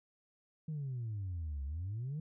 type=exponential two-way sweep; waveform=sine; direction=down then up; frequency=160.5 to 67 to 160.5 Hz; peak=-35 dBFS; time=0.68-2.2 s; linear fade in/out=5 ms; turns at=1.64 s; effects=tanh soft clip ceiling -34 dBFS